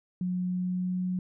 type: tone with pitch glide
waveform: sine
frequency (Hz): 181.2 to 182.67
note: F#3 to F#3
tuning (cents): -36 to -22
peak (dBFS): -27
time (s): 0.21-1.19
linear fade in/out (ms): 2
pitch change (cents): +14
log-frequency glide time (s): 0.46-1.04
effects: none